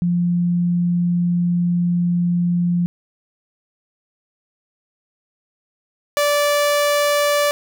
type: tone pair in turn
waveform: sine / sawtooth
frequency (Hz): 174.61 / 582.2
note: F3 / D5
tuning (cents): 0 / -15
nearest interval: octave + major sixth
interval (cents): 2085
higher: second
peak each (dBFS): -15 / -11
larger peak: second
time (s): 0.02-2.86 / 6.17-7.51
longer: first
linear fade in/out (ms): 0
effects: none